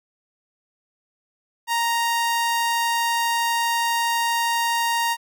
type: tone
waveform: sawtooth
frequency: 932.3 Hz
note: A#5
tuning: in tune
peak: -16 dBFS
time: 1.67-5.17 s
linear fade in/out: 50 ms
effects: none

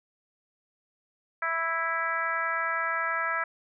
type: harmonic tone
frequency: 329.6 Hz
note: E4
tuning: in tune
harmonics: 2 / 3 / 4 / 5 / 6 / 7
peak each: -37 / -36 / -30 / -31 / -34 / -40 dBFS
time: 1.42-3.44 s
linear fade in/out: 5 ms
effects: none

